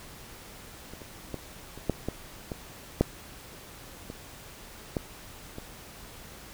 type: clicks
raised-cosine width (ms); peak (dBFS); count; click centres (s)
2; -29 / -30 / -20 / -29 / -11 / -16 / -20 / -7 / -24 / -14 / -26; 11; 0.936 / 1.018 / 1.343 / 1.776 / 1.897 / 2.086 / 2.518 / 3.01 / 4.101 / 4.968 / 5.584
effects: pink hiss -47 dBFS RMS until 6.53 s